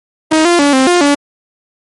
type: tone with pitch steps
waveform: sawtooth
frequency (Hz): 314.9 / 346.6 / 286.1 / 262.9 / 353 / 286.4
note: D#4 / F4 / D4 / C4 / F4 / D4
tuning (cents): +21 / -13 / -45 / +8 / +19 / -43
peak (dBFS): -3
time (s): 0.31-1.15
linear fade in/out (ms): 10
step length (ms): 140
effects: MP3 48 kbps